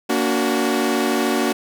sawtooth chord, Bb augmented, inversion none, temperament equal with one note detuned, 233.1 / 286.6 / 370 Hz, Bb3 / D4 / F#4, 0 / -42 / 0 cents, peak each -18 dBFS, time 0.09-1.53 s, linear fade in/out 10 ms, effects none

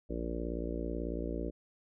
harmonic tone, 58.2 Hz, A#1, 2 cents flat, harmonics 1 / 3 / 4 / 5 / 6 / 7 / 8 / 9 / 10, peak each -38 / -43 / -45 / -41 / -42 / -47 / -43 / -49 / -46 dBFS, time 0.09-1.51 s, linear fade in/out 20 ms, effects none

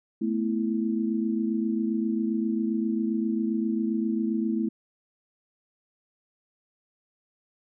sine chord, A suspended second, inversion none, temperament just, 220 / 247.5 / 330 Hz, A3 / B3 / E4, 0 / +4 / +2 cents, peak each -26 / -31 / -29 dBFS, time 0.21-4.69 s, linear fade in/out 10 ms, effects none

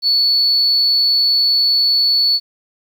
sine tone, 4435 Hz, C#8, in tune, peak -10 dBFS, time 0.02-2.4 s, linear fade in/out 50 ms, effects tanh soft clip ceiling -7 dBFS + 8-bit

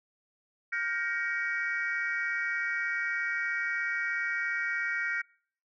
sine chord, G half-diminished seventh, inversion third, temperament just, 1411.2 / 1568 / 1881.6 / 2258 Hz, F6 / G6 / Bb6 / Db7, +18 / 0 / +16 / +31 cents, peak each -34 / -35 / -32 / -35 dBFS, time 0.72-5.22 s, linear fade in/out 10 ms, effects noise-tail reverb RT60 0.5 s tail -25 dB re dry + tanh soft clip ceiling -21 dBFS

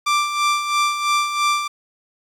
sawtooth tone with tremolo, 1178 Hz, D6, 5 cents sharp, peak -11 dBFS, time 0.06-1.68 s, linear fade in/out 10 ms, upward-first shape sine, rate 3 Hz, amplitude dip 60%, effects low-pass 8000 Hz 12 dB/octave + 8-bit

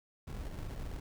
brown noise with sample-and-hold, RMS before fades -41 dBFS, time 0.27-1 s, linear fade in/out 5 ms, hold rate 1225 Hz, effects none

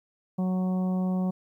harmonic tone, 184.7 Hz, F#3, 3 cents flat, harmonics 1 / 2 / 3 / 4 / 5 / 6, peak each -24 / -40 / -39 / -41 / -47 / -48 dBFS, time 0.38-1.31 s, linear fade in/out 10 ms, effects 11-bit

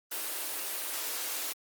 white high-pass noise, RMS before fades -35 dBFS, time 0.11-1.53 s, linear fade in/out 10 ms, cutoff 280 Hz, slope 96 dB/octave, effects Opus 24 kbps

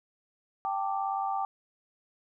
sine chord, G suspended second, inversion none, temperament just, 784 / 882 / 1176 Hz, G5 / A5 / D6, 0 / +4 / +2 cents, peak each -30 / -35 / -35 dBFS, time 0.65-1.45 s, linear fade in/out 0 ms, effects none

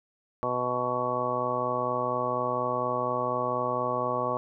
harmonic tone, 124.2 Hz, B2, 10 cents sharp, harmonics 1 / 2 / 3 / 4 / 5 / 6 / 7 / 8 / 9, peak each -39 / -38 / -37 / -33 / -32 / -41 / -35 / -40 / -30 dBFS, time 0.43-4.37 s, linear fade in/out 0 ms, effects none

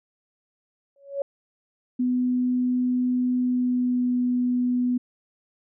sine tone with exponential growth, 558 Hz, C#5, 11 cents sharp, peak -20 dBFS, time 0.96-1.22 s, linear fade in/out 2 ms, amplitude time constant 55 ms
sine tone with pitch glide, 249.8 to 247.5 Hz, B3 to B3, +20 to +4 cents, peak -20 dBFS, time 1.99-4.98 s, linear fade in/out 10 ms, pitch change -16 cents, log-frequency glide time 3.41-4.14 s
effects none

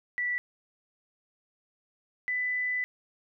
sine tone pair in turn, 1962 / 1995.1 Hz, B6 / B6, -12 / +17 cents, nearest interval unison, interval 29 cents, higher second, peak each -27 dBFS, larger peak neither, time 0.18-0.38 / 2.28-2.84 s, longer second, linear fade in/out 0 ms, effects none

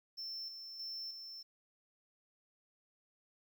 triangle tone with tremolo, 5350 Hz, E8, 25 cents sharp, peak -40 dBFS, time 0.17-1.43 s, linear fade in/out 20 ms, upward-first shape square, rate 1.6 Hz, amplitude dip 45%, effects 12-bit

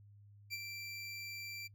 25% pulse tone with ADSR envelope, 2349 Hz, D7, in tune, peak -34 dBFS, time 0.5-1.68 s, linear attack 35 ms, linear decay 34 ms, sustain -6 dB, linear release 17 ms, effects noise-tail reverb RT60 0.1 s tail -24 dB re dry + added 102 Hz sine -57 dBFS peak until 1.74 s

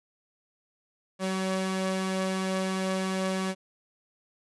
sawtooth tone pair together, 189.3 / 565 Hz, F#3 / C#5, +40 / +33 cents, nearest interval octave + perfect fifth, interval 1893 cents, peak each -24 / -30 dBFS, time 1.19-3.55 s, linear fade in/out 50 ms, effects resampled to 24000 Hz

